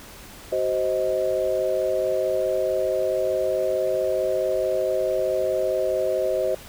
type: chord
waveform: sine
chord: C diminished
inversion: second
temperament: just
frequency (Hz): 376.7 / 523.3 / 627.9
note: Gb4 / C5 / Eb5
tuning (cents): +31 / 0 / +16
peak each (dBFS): -27 / -24 / -24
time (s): 0.52-6.55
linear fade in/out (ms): 5
effects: pink hiss -43 dBFS RMS until 6.68 s